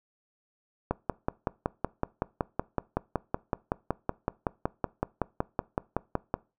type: click train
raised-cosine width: 1 ms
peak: -12 dBFS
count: 30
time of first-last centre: 0.91-6.341 s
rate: 5.34 Hz
effects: noise-tail reverb RT60 0.3 s tail -22 dB re dry